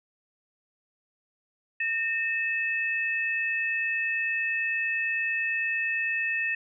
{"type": "tone pair together", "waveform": "sine", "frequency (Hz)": [1828.9, 2600], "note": ["A#6", "E7"], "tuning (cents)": [-34, -24], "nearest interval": "tritone", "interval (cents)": 610, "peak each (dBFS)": -28, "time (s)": [1.8, 6.55], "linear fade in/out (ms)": 5, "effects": []}